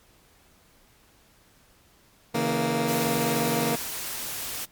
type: chord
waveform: 15% pulse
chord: A# diminished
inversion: first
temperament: equal with one note detuned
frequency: 138.59 / 161.89 / 233.1 Hz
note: C#3 / E3 / A#3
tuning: 0 / -31 / 0 cents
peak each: -24 / -23 / -19 dBFS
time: 2.34-3.76 s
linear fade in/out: 10 ms
type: noise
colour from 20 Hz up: white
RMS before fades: -33 dBFS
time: 2.87-4.66 s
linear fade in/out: 20 ms
effects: pink hiss -59 dBFS RMS until 4.71 s + MP3 96 kbps